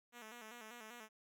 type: tone with vibrato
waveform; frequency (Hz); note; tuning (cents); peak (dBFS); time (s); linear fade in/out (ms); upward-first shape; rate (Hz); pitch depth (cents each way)
5% pulse; 228.8; A#3; -32; -40; 0.12-1.09; 50; square; 5.1; 88
effects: none